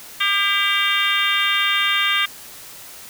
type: harmonic tone with a mistuned harmonic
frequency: 400 Hz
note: G4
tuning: 35 cents sharp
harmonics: 3 / 4 / 5 / 6 / 7 / 8 / 9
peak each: -24 / -24 / -24 / -24 / -24 / -24 / -24 dBFS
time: 0.2-2.26 s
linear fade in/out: 10 ms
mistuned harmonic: 6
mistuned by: -63 cents
effects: white hiss -39 dBFS RMS until 3.09 s